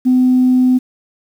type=tone; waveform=sine; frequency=253.9 Hz; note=B3; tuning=48 cents sharp; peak=-7 dBFS; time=0.05-0.79 s; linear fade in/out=20 ms; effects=tanh soft clip ceiling -4 dBFS + 7-bit